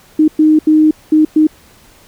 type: tone bursts at uneven times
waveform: sine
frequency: 309.5 Hz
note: D#4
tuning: 9 cents flat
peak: -5 dBFS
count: 5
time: 0.19-0.28 / 0.39-0.59 / 0.67-0.91 / 1.12-1.25 / 1.36-1.47 s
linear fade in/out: 5 ms
effects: pink hiss -45 dBFS RMS until 2.07 s